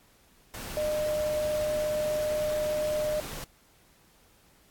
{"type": "tone in noise", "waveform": "sine", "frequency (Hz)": 607, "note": "D#5", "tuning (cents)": -43, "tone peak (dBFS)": -26, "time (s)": [0.77, 3.2], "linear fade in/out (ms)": 0, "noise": "pink", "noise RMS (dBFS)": -39, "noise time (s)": [0.54, 3.44], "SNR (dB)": 10, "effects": ["pink hiss -61 dBFS RMS until 4.7 s", "AAC 64 kbps"]}